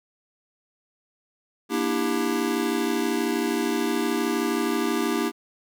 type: chord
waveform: square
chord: E half-diminished seventh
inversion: second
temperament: just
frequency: 237.3 / 296.7 / 329.6 / 395.6 Hz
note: Bb3 / D4 / E4 / G4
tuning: +31 / +18 / 0 / +16 cents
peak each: -29 dBFS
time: 1.69-5.32 s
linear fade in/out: 50 ms
effects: none